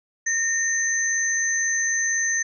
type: tone pair together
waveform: sine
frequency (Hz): 1837 / 6179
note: A#6 / G8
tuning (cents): -26 / -26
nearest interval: octave + major sixth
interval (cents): 2100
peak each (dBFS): -23 / -23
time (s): 0.26-2.43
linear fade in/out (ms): 10
effects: none